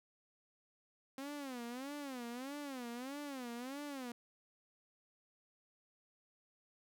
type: tone with vibrato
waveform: sawtooth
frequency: 262.4 Hz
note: C4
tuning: 5 cents sharp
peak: -39 dBFS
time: 1.18-4.12 s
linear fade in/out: 2 ms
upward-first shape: sine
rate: 1.6 Hz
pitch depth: 190 cents each way
effects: none